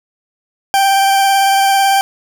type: tone with vibrato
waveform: 40% pulse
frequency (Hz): 784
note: G5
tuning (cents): 0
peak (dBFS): -8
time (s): 0.74-2.01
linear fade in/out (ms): 0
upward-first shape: sine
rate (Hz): 18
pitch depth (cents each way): 15
effects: none